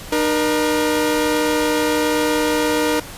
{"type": "tone pair together", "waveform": "sawtooth", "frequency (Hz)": [303.5, 475.9], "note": ["D#4", "A#4"], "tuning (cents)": [-43, 36], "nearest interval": "minor sixth", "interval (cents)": 779, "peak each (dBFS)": -15, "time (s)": [0.12, 3], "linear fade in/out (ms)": 5, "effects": ["pink hiss -35 dBFS RMS until 3.17 s", "resampled to 32000 Hz"]}